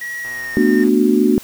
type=tone with pitch glide; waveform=triangle; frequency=1913 to 1821.3 Hz; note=A#6 to A#6; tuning=+44 to -41 cents; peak=-22 dBFS; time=0.01-0.84 s; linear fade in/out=5 ms; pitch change=-85 cents; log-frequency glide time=0.21-0.62 s
type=click train; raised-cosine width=0.5 ms; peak=-24 dBFS; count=79; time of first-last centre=0.25-0.884 s; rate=123 Hz
type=chord; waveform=sine; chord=B minor seventh; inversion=third; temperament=just; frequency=222.2 / 246.9 / 296.3 / 370.4 Hz; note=A3 / B3 / D4 / F#4; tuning=+17 / 0 / +15 / +2 cents; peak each=-16 dBFS; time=0.57-1.38 s; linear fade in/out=0 ms
effects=white hiss -39 dBFS RMS until 1.43 s